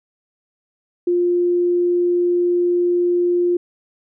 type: tone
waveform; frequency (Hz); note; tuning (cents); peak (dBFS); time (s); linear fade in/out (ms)
sine; 351.8; F4; +13; -14; 1.07-3.57; 5
effects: none